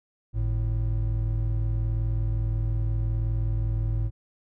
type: tone pair together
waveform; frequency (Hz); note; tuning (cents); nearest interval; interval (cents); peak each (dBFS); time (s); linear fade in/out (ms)
triangle; 50.79 / 110; G#1 / A2; -38 / 0; octave + minor second; 1338; -24; 0.33-4.11; 50
effects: none